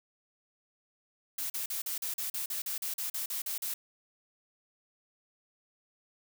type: noise bursts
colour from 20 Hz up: blue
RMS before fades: -35 dBFS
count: 15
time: 1.38-3.74 s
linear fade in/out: 5 ms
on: 120 ms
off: 40 ms
effects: none